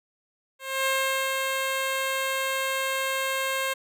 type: tone with ADSR envelope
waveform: 10% pulse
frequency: 533 Hz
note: C5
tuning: 32 cents sharp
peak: -14 dBFS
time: 0.59-3.74 s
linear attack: 270 ms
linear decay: 440 ms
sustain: -3 dB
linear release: 12 ms
effects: none